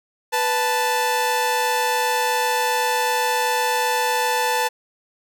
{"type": "tone pair together", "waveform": "sawtooth", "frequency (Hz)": [493.9, 880], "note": ["B4", "A5"], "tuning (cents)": [0, 0], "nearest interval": "minor seventh", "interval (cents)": 1000, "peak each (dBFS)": [-20, -16], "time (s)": [0.32, 4.69], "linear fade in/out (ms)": 20, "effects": []}